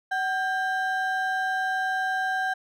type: ring-modulated tone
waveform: triangle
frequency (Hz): 1174.7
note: D6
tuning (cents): 0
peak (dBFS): -19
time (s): 0.11-2.54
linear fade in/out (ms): 10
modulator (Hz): 420
effects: none